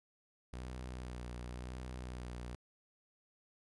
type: tone with vibrato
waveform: sawtooth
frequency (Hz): 61.74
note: B1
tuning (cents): 0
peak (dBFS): -39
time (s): 0.53-2.55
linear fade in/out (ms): 0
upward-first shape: sine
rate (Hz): 0.94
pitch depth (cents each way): 31
effects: resampled to 24000 Hz + 13-bit